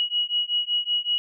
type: beating tone pair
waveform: sine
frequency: 2907 / 2912.3 Hz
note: F#7 / F#7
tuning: -31 / -28 cents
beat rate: 5.3 Hz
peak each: -25 dBFS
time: 0-1.18 s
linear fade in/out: 0 ms
effects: none